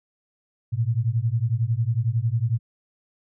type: beating tone pair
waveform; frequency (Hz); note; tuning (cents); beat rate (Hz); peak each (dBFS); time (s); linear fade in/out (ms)
sine; 110 / 121; A2 / B2; 0 / -35; 11; -23 / -23; 0.72-2.59; 20
effects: none